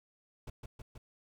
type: noise with echo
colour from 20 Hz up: brown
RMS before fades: -43 dBFS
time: 0.47-0.5 s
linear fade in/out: 5 ms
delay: 160 ms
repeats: 3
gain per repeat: -2 dB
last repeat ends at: 0.98 s
effects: none